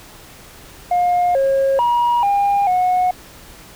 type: tone with pitch steps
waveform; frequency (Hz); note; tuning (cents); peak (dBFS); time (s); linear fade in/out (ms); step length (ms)
sine; 711 / 542 / 957 / 805 / 730; F5 / C#5 / A#5 / G5 / F#5; +31 / -39 / +45 / +46 / -24; -11; 0.91-3.11; 5; 440
effects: tanh soft clip ceiling -11 dBFS + pink hiss -41 dBFS RMS until 3.75 s